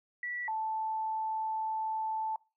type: tone pair in turn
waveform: sine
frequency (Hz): 1952 / 878.1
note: B6 / A5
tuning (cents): -21 / -4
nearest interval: octave + major second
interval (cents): 1383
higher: first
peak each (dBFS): -34 / -31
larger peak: second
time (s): 0.23-0.48 / 0.48-2.36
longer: second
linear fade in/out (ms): 2
effects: noise-tail reverb RT60 0.3 s tail -23 dB re dry